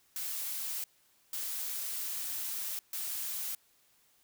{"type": "noise bursts at uneven times", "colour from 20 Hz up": "blue", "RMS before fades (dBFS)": -37, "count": 3, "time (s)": [[0.16, 0.84], [1.33, 2.79], [2.93, 3.55]], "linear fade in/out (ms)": 2, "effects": ["white hiss -68 dBFS RMS until 4.23 s"]}